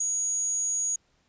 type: tone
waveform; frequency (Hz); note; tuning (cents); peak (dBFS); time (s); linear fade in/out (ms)
sine; 6700; G#8; +14; -24; 0-0.96; 5
effects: pink hiss -68 dBFS RMS until 1.28 s + resampled to 16000 Hz